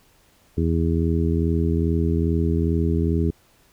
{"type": "harmonic tone", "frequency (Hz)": 82.41, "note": "E2", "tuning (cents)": 0, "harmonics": [1, 2, 3, 4, 5], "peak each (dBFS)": [-21, -24, -26, -27, -28], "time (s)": [0.57, 3.31], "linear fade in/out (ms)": 10, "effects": ["pink hiss -58 dBFS RMS until 3.72 s"]}